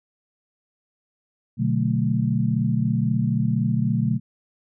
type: chord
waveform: sine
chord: B minor seventh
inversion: none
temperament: equal with one note detuned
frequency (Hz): 122.9 / 146.83 / 185 / 220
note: B2 / D3 / F#3 / A3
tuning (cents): -8 / 0 / 0 / 0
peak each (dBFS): -23 / -25 / -26 / -24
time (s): 1.57-4.2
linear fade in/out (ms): 50
effects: none